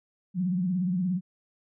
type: tone with vibrato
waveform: sine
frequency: 181.6 Hz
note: F#3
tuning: 32 cents flat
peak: -24 dBFS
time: 0.34-1.21 s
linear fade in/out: 50 ms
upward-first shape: sine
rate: 17 Hz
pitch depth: 99 cents each way
effects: none